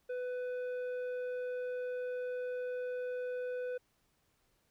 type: tone with tanh clipping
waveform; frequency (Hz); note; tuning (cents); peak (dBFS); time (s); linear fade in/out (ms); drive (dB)
triangle; 498.6; B4; +16; -37; 0.09-3.78; 10; 12
effects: pink hiss -75 dBFS RMS until 4.7 s